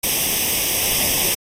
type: noise with comb filter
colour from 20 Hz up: white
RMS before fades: -19 dBFS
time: 0.03-1.35 s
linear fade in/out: 10 ms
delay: 0.35 ms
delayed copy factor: +0.8
effects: AAC 48 kbps